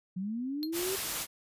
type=linear sweep; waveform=sine; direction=up; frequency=177.6 to 394.1 Hz; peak=-32 dBFS; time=0.16-0.96 s; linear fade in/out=10 ms
type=tone with exponential decay; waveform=square; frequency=4221 Hz; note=C8; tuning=14 cents sharp; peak=-32 dBFS; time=0.63-0.71 s; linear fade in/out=0 ms; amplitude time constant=17 ms
type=noise; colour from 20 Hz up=white; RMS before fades=-34 dBFS; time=0.72-1.27 s; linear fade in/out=50 ms
effects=resampled to 32000 Hz